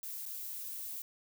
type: noise with dropouts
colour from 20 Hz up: violet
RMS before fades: -42 dBFS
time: 0.03-1.02 s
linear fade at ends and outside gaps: 1 ms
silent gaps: 0.255-0.261 s
effects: none